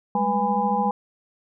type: tone cluster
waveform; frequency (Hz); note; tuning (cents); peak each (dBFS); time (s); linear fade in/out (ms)
sine; 197.7 / 211.5 / 493.3 / 819 / 1001; G3 / G#3 / B4 / G#5 / B5; +15 / +32 / -2 / -24 / +23; -28 / -27 / -29 / -22 / -28; 0.15-0.91; 2
effects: none